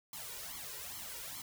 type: noise with flanger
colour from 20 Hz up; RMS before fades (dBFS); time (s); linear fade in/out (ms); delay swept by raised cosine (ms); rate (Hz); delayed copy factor
white; -45; 0.13-1.42; 2; 0.93 to 2.13; 2.4; +0.85
effects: none